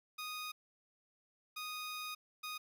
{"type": "tone bursts at uneven times", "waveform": "15% pulse", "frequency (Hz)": 1241, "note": "D#6", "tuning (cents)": -5, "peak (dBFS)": -35, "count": 3, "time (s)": [[0.18, 0.52], [1.56, 2.15], [2.43, 2.58]], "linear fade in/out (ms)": 10, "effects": ["12-bit"]}